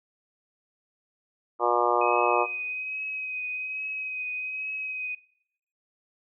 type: harmonic tone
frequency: 120 Hz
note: B2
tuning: 49 cents flat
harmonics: 3 / 4 / 5 / 6 / 7 / 8 / 9 / 10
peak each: -29 / -29 / -29 / -29 / -29 / -29 / -29 / -29 dBFS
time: 1.59-2.47 s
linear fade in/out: 50 ms
type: tone with vibrato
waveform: sine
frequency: 2526 Hz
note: D#7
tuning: 26 cents sharp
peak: -30 dBFS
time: 2.01-5.15 s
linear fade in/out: 5 ms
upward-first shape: triangle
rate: 1.2 Hz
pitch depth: 25 cents each way
effects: noise-tail reverb RT60 0.7 s tail -20 dB re dry